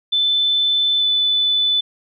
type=tone with pitch glide; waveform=sine; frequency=3520 to 3496 Hz; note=A7 to A7; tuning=0 to -12 cents; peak=-14 dBFS; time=0.12-1.81 s; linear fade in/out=10 ms; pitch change=-12 cents; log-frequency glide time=0.99-1.04 s; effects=none